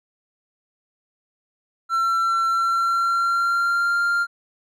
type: tone with pitch glide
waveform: triangle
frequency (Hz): 1351 to 1394.6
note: E6 to F6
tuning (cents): +42 to -3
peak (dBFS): -16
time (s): 1.89-4.27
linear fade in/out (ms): 50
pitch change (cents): +55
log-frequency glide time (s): 2.47-4
effects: none